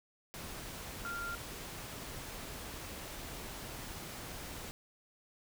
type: tone in noise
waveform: sine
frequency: 1390 Hz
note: F6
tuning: 9 cents flat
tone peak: -38 dBFS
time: 1.05-1.35 s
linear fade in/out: 0 ms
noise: pink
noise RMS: -45 dBFS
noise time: 0.34-4.71 s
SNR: +4 dB
effects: none